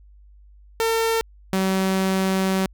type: tone pair in turn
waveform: sawtooth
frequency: 452.6 / 190.29 Hz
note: A4 / F#3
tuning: +49 / +49 cents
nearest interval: octave + minor third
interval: 1500 cents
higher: first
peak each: -15 dBFS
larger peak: neither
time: 0.8-1.21 / 1.53-2.66 s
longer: second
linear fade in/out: 0 ms
effects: added 50 Hz sine -46 dBFS peak until 2.73 s